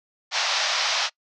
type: band-pass noise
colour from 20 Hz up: white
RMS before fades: -24 dBFS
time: 0.31-1.1 s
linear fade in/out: 50 ms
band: 590 to 5800 Hz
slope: 48 dB/octave
effects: noise-tail reverb RT60 0.1 s tail -24 dB re dry